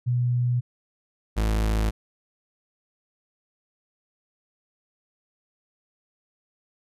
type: tone pair in turn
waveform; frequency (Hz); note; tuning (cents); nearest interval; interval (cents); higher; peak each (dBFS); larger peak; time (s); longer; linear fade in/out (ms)
sine / 40% pulse; 122.6 / 53.86; B2 / A1; -12 / -36; octave + major second; 1424; first; -20; neither; 0.06-0.61 / 1.36-1.91; neither; 20
effects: resampled to 32000 Hz